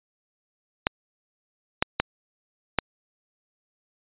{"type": "clicks", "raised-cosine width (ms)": 0.3, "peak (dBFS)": -3, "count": 4, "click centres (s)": [0.869, 1.825, 2, 2.787], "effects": ["resampled to 8000 Hz"]}